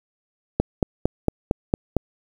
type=click train; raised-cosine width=2 ms; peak=-4 dBFS; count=7; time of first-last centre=0.6-1.967 s; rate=4.39 Hz; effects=7-bit